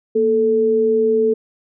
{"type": "tone pair together", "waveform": "sine", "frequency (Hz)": [233.1, 439.5], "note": ["A#3", "A4"], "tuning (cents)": [0, -2], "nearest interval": "major seventh", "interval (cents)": 1098, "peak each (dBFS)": [-22, -13], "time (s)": [0.15, 1.34], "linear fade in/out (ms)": 10, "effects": []}